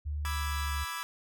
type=tone with pitch glide; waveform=sine; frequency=74 to 72.02 Hz; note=D2 to D2; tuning=+14 to -33 cents; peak=-31 dBFS; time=0.05-0.85 s; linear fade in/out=20 ms; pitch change=-47 cents; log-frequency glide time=0.32-0.7 s
type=chord; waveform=sawtooth; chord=E dominant seventh; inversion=second; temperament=equal; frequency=987.8 / 1174.7 / 1318.5 / 1661.2 Hz; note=B5 / D6 / E6 / G#6; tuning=0 / 0 / 0 / 0 cents; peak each=-37 dBFS; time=0.25-1.03 s; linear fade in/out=0 ms
effects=none